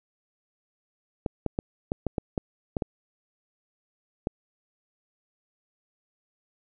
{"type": "clicks", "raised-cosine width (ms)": 2, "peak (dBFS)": -13, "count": 10, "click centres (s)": [1.262, 1.463, 1.589, 1.919, 2.067, 2.182, 2.378, 2.768, 2.822, 4.271], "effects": []}